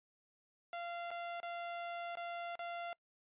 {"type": "tone with dropouts", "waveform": "sawtooth", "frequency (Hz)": 690, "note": "F5", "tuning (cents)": -21, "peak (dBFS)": -37, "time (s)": [0.73, 2.93], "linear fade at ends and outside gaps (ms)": 1, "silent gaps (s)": [[1.106, 1.113], [1.402, 1.43], [2.154, 2.171], [2.555, 2.592]], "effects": ["noise-tail reverb RT60 0.1 s tail -25 dB re dry", "resampled to 8000 Hz"]}